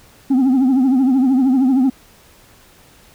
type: tone with vibrato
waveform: sine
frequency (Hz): 261.5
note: C4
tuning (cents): -1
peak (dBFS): -8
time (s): 0.3-1.9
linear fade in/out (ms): 10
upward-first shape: triangle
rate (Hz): 13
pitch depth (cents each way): 120
effects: tanh soft clip ceiling -10 dBFS + pink hiss -48 dBFS RMS until 3.14 s